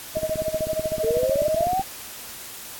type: tone with tremolo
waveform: sine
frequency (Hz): 630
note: D#5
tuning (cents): +21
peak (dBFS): -20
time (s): 0.15-1.65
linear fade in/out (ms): 10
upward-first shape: sine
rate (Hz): 13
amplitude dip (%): 85
type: click train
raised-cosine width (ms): 3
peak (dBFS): -19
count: 27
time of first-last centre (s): 0.17-1.795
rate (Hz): 16
type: exponential sweep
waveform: sine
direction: up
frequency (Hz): 440 to 784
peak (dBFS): -20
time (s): 1.03-1.82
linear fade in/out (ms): 10
effects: white hiss -38 dBFS RMS until 2.79 s + AAC 64 kbps